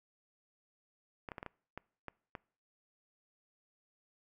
clicks, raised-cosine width 0.5 ms, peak -27 dBFS, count 8, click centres 1.288 / 1.318 / 1.382 / 1.429 / 1.463 / 1.776 / 2.083 / 2.352 s, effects noise-tail reverb RT60 0.5 s tail -25 dB re dry

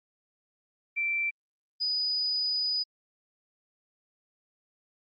sine tone pair in turn, 2343 / 4965 Hz, D7 / D#8, -5 / -5 cents, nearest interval octave + minor second, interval 1300 cents, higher second, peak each -26 dBFS, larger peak neither, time 0.96-1.31 / 1.8-2.84 s, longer second, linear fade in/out 20 ms, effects Opus 32 kbps

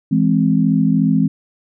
sine chord, E augmented, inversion none, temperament equal, 164.81 / 207.7 / 261.6 Hz, E3 / G#3 / B#3, 0 / 0 / 0 cents, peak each -16 dBFS, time 0.11-1.28 s, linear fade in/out 10 ms, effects none

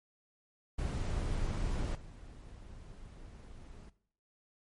brown noise with level steps, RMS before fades -34 / -50 dBFS, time 0.78-3.9 s, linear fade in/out 10 ms, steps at 1.95 s, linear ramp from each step 2 ms, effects noise-tail reverb RT60 0.6 s tail -18 dB re dry + MP3 48 kbps

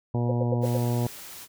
harmonic tone, 120 Hz, B2, 49 cents flat, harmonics 1 / 2 / 3 / 4 / 5 / 6 / 7 / 8, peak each -24 / -30 / -34 / -36 / -38 / -40 / -41 / -42 dBFS, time 0.14-1.07 s, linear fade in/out 5 ms
sine tone bursts, 510 Hz, C5, 44 cents flat, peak -23 dBFS, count 5, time 0.29-0.771 s, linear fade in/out 5 ms, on 25 ms, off 89 ms
white noise, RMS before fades -42 dBFS, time 0.61-1.48 s, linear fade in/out 50 ms
effects none

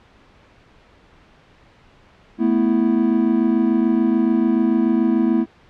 triangle chord, A suspended second, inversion none, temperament equal, 220 / 246.9 / 329.6 Hz, A3 / B3 / E4, 0 / 0 / 0 cents, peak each -17 dBFS, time 2.38-5.46 s, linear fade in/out 50 ms, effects pink hiss -51 dBFS RMS until 5.69 s + low-pass 3000 Hz 12 dB/octave

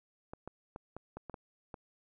clicks, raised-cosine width 1 ms, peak -29 dBFS, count 8, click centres 0.335 / 0.476 / 0.761 / 0.966 / 1.17 / 1.297 / 1.342 / 1.742 s, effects none

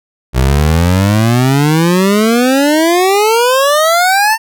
25% pulse exponential sweep, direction up, 61.74 to 908 Hz, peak -4 dBFS, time 0.33-4.38 s, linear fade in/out 50 ms, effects none

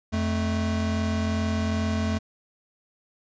square tone pair together, 87.08 / 218.8 Hz, F2 / A3, -5 / -9 cents, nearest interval octave + major third, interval 1596 cents, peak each -27 dBFS, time 0.12-2.19 s, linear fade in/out 20 ms, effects resampled to 16000 Hz

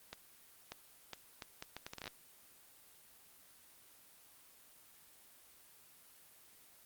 accelerating click train, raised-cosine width 0.2 ms, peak -26 dBFS, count 14, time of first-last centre 0.13-2.078 s, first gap 590 ms, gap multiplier 0.7, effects white hiss -62 dBFS RMS until 6.85 s + Opus 24 kbps

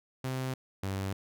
sawtooth tone pair in turn, 130.2 / 96.84 Hz, C3 / G2, -8 / -21 cents, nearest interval perfect fourth, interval 513 cents, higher first, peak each -28 dBFS, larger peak neither, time 0.24-0.54 / 0.83-1.13 s, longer neither, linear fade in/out 5 ms, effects none

